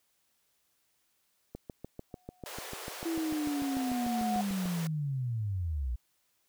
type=click train; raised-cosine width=2 ms; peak=-27 dBFS; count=22; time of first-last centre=1.55-4.657 s; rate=6.76 Hz
type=tone with exponential growth; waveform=sine; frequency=729 Hz; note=F#5; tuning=26 cents flat; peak=-29 dBFS; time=2.11-4.41 s; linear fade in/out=0 ms; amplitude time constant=500 ms
type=high-pass noise; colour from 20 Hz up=pink; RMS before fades=-43 dBFS; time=2.46-4.87 s; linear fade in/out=0 ms; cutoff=390 Hz; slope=48 dB/octave
type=linear sweep; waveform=sine; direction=down; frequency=335.1 to 56 Hz; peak=-30 dBFS; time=3.05-5.96 s; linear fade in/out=10 ms
effects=white hiss -74 dBFS RMS until 6.48 s

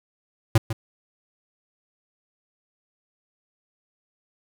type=tone with echo; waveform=square; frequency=111.8 Hz; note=A2; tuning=28 cents sharp; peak=-13 dBFS; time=0.55-0.58 s; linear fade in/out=5 ms; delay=150 ms; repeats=1; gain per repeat=-12 dB; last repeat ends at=0.73 s; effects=none

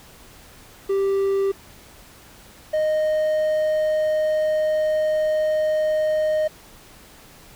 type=tone pair in turn; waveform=triangle; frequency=392 / 618.5 Hz; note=G4 / D#5; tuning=0 / -10 cents; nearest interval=minor sixth; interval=790 cents; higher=second; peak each=-16 / -16 dBFS; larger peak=neither; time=0.89-1.52 / 2.73-6.48 s; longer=second; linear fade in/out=10 ms; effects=pink hiss -47 dBFS RMS until 7.55 s

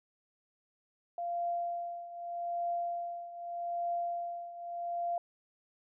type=tone with tremolo; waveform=sine; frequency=692 Hz; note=F5; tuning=16 cents flat; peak=-30 dBFS; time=1.18-5.18 s; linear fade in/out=2 ms; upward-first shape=triangle; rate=0.82 Hz; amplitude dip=80%; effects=none

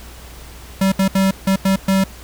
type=tone bursts at uneven times; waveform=square; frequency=192.6 Hz; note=G3; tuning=30 cents flat; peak=-13 dBFS; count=6; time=0.81-0.92 / 0.99-1.08 / 1.15-1.31 / 1.47-1.56 / 1.65-1.76 / 1.88-2.04 s; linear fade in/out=5 ms; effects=added 60 Hz sine -37 dBFS peak until 2.23 s + pink hiss -40 dBFS RMS until 2.23 s

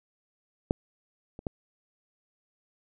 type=clicks; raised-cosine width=2 ms; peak=-10 / -28 / -17 dBFS; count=3; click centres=0.709 / 1.391 / 1.468 s; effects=none

